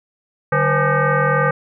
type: tone with frequency modulation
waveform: sine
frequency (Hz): 530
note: C5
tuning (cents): +22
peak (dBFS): -13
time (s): 0.52-1.51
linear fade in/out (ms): 5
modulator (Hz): 339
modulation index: 3.5
effects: none